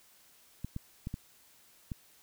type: clicks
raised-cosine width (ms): 5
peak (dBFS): -24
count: 5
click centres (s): 0.646 / 0.764 / 1.071 / 1.141 / 1.918
effects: white hiss -62 dBFS RMS until 2.22 s